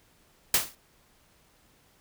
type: noise with exponential decay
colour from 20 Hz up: white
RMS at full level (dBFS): -18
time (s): 0.54-0.75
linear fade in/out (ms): 2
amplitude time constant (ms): 44
effects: pink hiss -63 dBFS RMS until 2 s